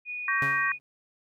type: tone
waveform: sine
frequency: 2464 Hz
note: D#7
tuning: 17 cents flat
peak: -32 dBFS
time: 0.05-0.79 s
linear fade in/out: 50 ms
type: chord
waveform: sine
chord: G diminished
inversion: second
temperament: just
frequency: 1128.9 / 1568 / 1881.6 Hz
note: Db6 / G6 / Bb6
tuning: +31 / 0 / +16 cents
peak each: -30 / -30 / -26 dBFS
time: 0.28-0.72 s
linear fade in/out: 2 ms
type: tone with exponential decay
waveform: sawtooth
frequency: 138.59 Hz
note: C#3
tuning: in tune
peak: -26 dBFS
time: 0.42-0.8 s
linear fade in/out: 0 ms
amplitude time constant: 82 ms
effects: none